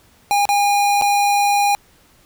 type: tone with dropouts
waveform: square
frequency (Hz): 813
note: G#5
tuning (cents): -37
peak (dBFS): -14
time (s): 0.31-1.75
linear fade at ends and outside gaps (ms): 0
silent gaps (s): 0.454-0.49 / 1.013-1.021
effects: pink hiss -53 dBFS RMS until 2.25 s